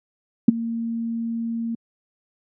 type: tone with ADSR envelope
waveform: sine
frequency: 230.1 Hz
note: A#3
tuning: 22 cents flat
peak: -3 dBFS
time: 0.48-1.75 s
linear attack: 5 ms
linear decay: 15 ms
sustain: -20 dB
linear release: 5 ms
effects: high-pass 150 Hz 12 dB/octave